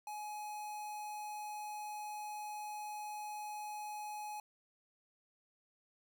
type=tone with notch filter; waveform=square; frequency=842 Hz; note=G#5; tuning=24 cents sharp; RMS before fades=-44 dBFS; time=0.07-4.4 s; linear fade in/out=2 ms; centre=3400 Hz; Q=1.6; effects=12-bit